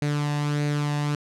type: tone with flanger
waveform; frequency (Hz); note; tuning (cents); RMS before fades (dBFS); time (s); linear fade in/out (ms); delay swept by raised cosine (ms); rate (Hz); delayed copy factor
sawtooth; 146.83; D3; 0; -25; 0.02-1.15; 2; 0.46 to 1.12; 1.6; +0.5
effects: low-pass 8000 Hz 12 dB/octave